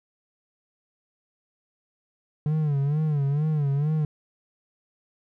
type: tone with vibrato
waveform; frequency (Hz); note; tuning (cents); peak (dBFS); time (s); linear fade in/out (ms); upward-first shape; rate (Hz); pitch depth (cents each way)
triangle; 147.2; D3; +4; -19; 2.46-4.05; 2; sine; 2.2; 110
effects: none